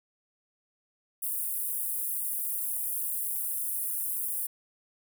pink high-pass noise, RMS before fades -32 dBFS, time 1.22-4.47 s, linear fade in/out 10 ms, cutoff 9600 Hz, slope 48 dB/octave, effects none

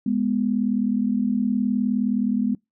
sine tone pair together, 207.6 / 246.9 Hz, G#3 / B3, 0 / 0 cents, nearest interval minor third, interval 300 cents, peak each -22 dBFS, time 0.06-2.55 s, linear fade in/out 5 ms, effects noise-tail reverb RT60 0.2 s tail -26 dB re dry

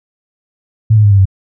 sine tone with pitch steps, 110 / 106.25 / 102.63 / 99.14 / 95.76 Hz, A2 / G#2 / G#2 / G2 / G2, 0 / +40 / -20 / +20 / -40 cents, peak -4 dBFS, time 0.9-1.255 s, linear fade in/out 10 ms, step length 71 ms, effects none

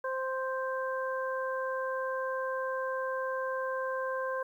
harmonic tone, 523.3 Hz, C5, in tune, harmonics 1 / 2 / 3, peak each -33 / -36 / -38 dBFS, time 0.04-4.43 s, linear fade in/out 5 ms, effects 11-bit

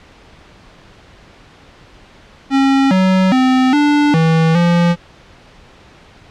square tone with pitch steps, 271.4 / 187.7 / 258.1 / 293.3 / 162 / 172.4 Hz, C#4 / F#3 / C4 / D4 / E3 / F3, -36 / +25 / -23 / -2 / -30 / -22 cents, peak -10 dBFS, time 2.5-4.96 s, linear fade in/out 50 ms, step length 410 ms, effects pink hiss -43 dBFS RMS until 6.3 s + low-pass 4000 Hz 12 dB/octave

